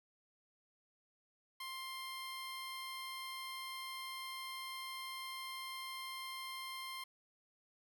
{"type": "tone", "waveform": "15% pulse", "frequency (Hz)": 1054, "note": "C6", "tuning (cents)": 12, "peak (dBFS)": -37, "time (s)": [1.6, 7.04], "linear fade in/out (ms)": 5, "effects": []}